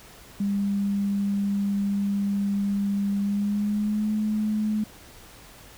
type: tone with pitch glide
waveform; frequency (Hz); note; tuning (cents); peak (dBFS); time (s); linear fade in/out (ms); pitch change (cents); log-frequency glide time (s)
sine; 200.4 to 213.5; G3 to G#3; +38 to +48; -22; 0.4-4.84; 5; +110; 3.19-4.11
effects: pink hiss -48 dBFS RMS until 5.77 s